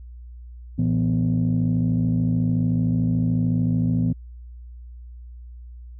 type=tone cluster; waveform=sine; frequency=114.6 / 168.2 / 247.1 Hz; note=A#2 / E3 / B3; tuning=-29 / +35 / +1 cents; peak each=-21 / -21 / -22 dBFS; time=0.78-4.13 s; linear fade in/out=10 ms; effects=tanh soft clip ceiling -13 dBFS + added 60 Hz sine -37 dBFS peak until 5.99 s